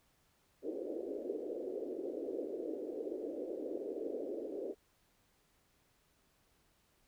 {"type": "band-pass noise", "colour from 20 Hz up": "pink", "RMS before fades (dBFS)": -41, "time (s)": [0.62, 4.75], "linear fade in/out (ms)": 50, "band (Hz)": [300, 540], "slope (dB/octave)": 48, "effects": ["pink hiss -73 dBFS RMS until 7.07 s"]}